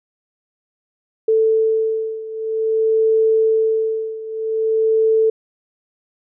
sine beating tone pair, 442.2 / 442.71 Hz, A4 / A4, +9 / +11 cents, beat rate 0.51 Hz, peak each -16 / -19 dBFS, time 1.28-5.3 s, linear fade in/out 5 ms, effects none

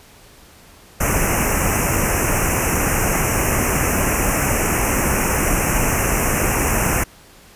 pink band-stop noise, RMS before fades -18 dBFS, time 1-7.04 s, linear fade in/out 10 ms, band 2800 to 5600 Hz, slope 96 dB/octave, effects pink hiss -46 dBFS RMS until 7.55 s + resampled to 32000 Hz

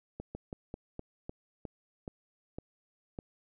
slowing click train, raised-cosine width 2 ms, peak -26 dBFS, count 10, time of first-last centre 0.2-3.189 s, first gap 150 ms, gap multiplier 1.19, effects none

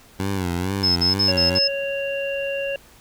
15% pulse tone with vibrato, 92.5 Hz, F#2, in tune, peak -16 dBFS, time 0.19-1.59 s, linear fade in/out 10 ms, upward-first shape sine, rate 2.2 Hz, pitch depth 120 cents each way
sine tone bursts, 5190 Hz, E8, 28 cents flat, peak -16 dBFS, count 5, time 0.83-1.68 s, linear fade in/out 10 ms, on 130 ms, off 50 ms
harmonic tone, 554.4 Hz, C#5, in tune, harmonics 1 / 3 / 5, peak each -24 / -35 / -29 dBFS, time 1.28-2.76 s, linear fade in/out 2 ms
effects pink hiss -50 dBFS RMS until 3 s

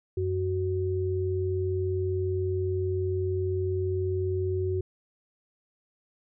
sine tone pair together, 92.7 / 372.4 Hz, F#2 / F#4, +4 / +11 cents, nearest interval 2 octaves, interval 2407 cents, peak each -28 dBFS, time 0.17-4.81 s, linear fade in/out 5 ms, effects none

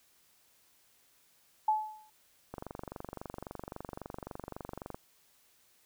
sine tone with exponential decay, 861 Hz, A5, 38 cents flat, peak -22 dBFS, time 1.68-2.1 s, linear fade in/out 5 ms, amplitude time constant 90 ms
click train, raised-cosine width 1 ms, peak -26 dBFS, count 58, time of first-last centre 2.54-4.945 s, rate 23.7 Hz
effects white hiss -67 dBFS RMS until 5.85 s

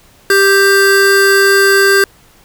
square tone pair together, 393.6 / 1574.4 Hz, G4 / G6, +7 / +7 cents, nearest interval 2 octaves, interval 2400 cents, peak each -10 dBFS, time 0.3-2.04 s, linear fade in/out 2 ms, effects pink hiss -46 dBFS RMS until 2.44 s

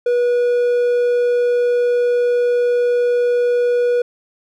triangle tone, 485.4 Hz, B4, 30 cents flat, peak -11 dBFS, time 0.06-4.02 s, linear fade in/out 5 ms, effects none

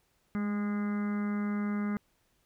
harmonic tone with a mistuned harmonic, 205.3 Hz, G#3, 20 cents flat, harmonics 1 / 2 / 3 / 4 / 5 / 6 / 7 / 8 / 9 / 10, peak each -29 / -44 / -51 / -51 / -52 / -45 / -49 / -51 / -57 / -49 dBFS, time 0.35-1.97 s, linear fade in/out 0 ms, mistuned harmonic 1, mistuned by +18 cents, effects pink hiss -72 dBFS RMS until 2.45 s

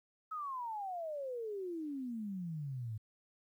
sine exponential sweep, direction down, 1301 to 105.1 Hz, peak -38 dBFS, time 0.31-2.98 s, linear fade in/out 10 ms, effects 12-bit

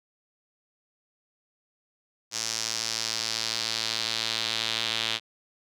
sawtooth tone with band-pass filter sweep, 112.8 Hz, A2, 44 cents sharp, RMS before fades -30 dBFS, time 2.31-5.2 s, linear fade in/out 50 ms, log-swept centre 5800 to 3500 Hz, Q 2.8, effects none

